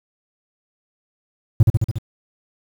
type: tone with echo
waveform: triangle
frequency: 110 Hz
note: A2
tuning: in tune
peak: -3 dBFS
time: 1.6-1.63 s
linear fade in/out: 5 ms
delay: 71 ms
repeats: 5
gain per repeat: -3 dB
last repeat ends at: 1.985 s
effects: tanh soft clip ceiling 0 dBFS + 7-bit